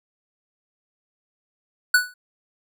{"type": "tone with exponential decay", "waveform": "square", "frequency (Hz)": 1480, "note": "F#6", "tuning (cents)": 0, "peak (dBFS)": -11, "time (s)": [1.94, 2.14], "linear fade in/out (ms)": 5, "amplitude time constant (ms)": 42, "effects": []}